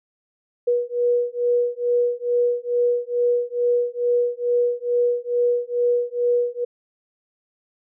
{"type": "beating tone pair", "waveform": "sine", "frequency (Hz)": [482.9, 485.2], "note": ["B4", "B4"], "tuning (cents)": [-39, -31], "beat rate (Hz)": 2.3, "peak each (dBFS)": -21, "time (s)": [0.67, 6.65], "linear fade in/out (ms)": 10, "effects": []}